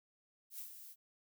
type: noise with ADSR envelope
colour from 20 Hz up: violet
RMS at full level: -45 dBFS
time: 0.5-0.96 s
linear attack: 89 ms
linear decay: 100 ms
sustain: -8 dB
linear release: 54 ms
effects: none